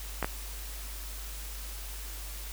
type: clicks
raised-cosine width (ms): 0.5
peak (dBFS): -14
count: 2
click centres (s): 0.227 / 0.245
effects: added 50 Hz sine -39 dBFS peak until 2.52 s + white hiss -44 dBFS RMS until 2.52 s